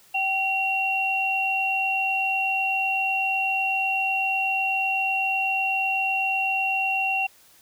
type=tone pair together; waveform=sine; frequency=770 / 2744 Hz; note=G5 / F7; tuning=-31 / -31 cents; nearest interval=octave + minor seventh; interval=2200 cents; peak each=-26 / -23 dBFS; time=0.14-7.27 s; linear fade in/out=10 ms; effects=white hiss -55 dBFS RMS until 7.61 s